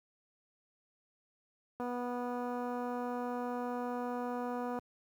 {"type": "click train", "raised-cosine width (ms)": 1, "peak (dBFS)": -26, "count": 733, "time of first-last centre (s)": [1.8, 4.788], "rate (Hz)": 245, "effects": ["high-pass 80 Hz 12 dB/octave", "10-bit"]}